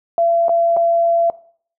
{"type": "tone with dropouts", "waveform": "sine", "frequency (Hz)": 677, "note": "E5", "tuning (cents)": 46, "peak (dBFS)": -12, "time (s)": [0.18, 1.3], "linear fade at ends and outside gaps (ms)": 1, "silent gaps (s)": [[0.483, 0.493], [0.766, 0.77]], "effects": ["noise-tail reverb RT60 0.5 s tail -18 dB re dry"]}